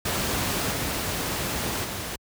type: noise with level steps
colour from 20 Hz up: pink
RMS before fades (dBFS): -26 / -28 / -32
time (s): 0.05-2.16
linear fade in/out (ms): 5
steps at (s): 0.7 / 1.83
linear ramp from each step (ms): 20
effects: high-pass 60 Hz 12 dB/octave